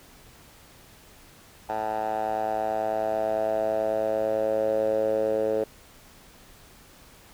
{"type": "tone with band-pass filter sweep", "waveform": "10% pulse", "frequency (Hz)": 109, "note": "A2", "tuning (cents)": -16, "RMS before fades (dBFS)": -26, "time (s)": [1.69, 5.64], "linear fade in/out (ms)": 5, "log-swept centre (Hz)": [840, 490], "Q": 5.4, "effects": ["pink hiss -52 dBFS RMS until 7.33 s"]}